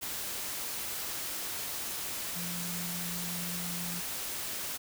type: tone in noise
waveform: sine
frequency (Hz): 174.61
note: F3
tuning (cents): 0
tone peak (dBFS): -39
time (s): 2.35-4.01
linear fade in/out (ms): 20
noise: white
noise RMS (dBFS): -37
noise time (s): 0.01-4.78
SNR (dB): -5
effects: none